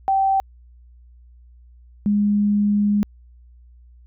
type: tone pair in turn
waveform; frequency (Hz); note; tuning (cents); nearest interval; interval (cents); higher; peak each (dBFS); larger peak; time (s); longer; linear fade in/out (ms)
sine; 776 / 205.9; G5 / G#3; -18 / -15; octave + major seventh; 2297; first; -15; neither; 0.08-0.4 / 2.06-3.03; second; 0
effects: added 60 Hz sine -45 dBFS peak until 4.06 s